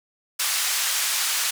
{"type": "band-pass noise", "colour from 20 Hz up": "white", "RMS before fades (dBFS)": -24, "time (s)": [0.39, 1.51], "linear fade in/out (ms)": 10, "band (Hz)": [1200, 10000], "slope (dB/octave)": 12, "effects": []}